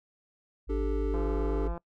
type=tone; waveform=sine; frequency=51.91 Hz; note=G#1; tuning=in tune; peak=-28 dBFS; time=0.67-1.76 s; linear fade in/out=50 ms
type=chord; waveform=triangle; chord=D suspended fourth; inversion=none; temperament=equal; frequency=293.7 / 392 / 440 Hz; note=D4 / G4 / A4; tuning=0 / 0 / 0 cents; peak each=-33 dBFS; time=0.69-1.68 s; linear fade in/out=10 ms
type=click train; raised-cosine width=1 ms; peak=-27 dBFS; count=110; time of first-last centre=1.14-1.777 s; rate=171 Hz
effects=noise-tail reverb RT60 0.1 s tail -25 dB re dry